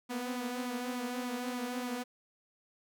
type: tone with flanger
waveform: sawtooth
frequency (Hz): 247.1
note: B3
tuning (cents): +1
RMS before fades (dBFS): -37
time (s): 0.09-2.04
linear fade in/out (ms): 20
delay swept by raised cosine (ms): 0.86 to 6.86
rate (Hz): 3.4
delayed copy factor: +0.5
effects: none